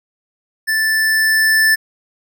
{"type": "tone with level ramp", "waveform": "square", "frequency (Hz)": 1760, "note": "A6", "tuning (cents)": 0, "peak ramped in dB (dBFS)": [-15, -10], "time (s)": [0.67, 1.76], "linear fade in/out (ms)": 20, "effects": []}